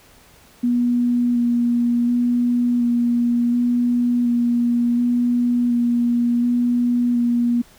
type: tone with vibrato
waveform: sine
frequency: 240.7 Hz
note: B3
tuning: 44 cents flat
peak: -15 dBFS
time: 0.63-7.62 s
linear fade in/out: 10 ms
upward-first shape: square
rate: 0.69 Hz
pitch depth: 12 cents each way
effects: pink hiss -50 dBFS RMS until 7.78 s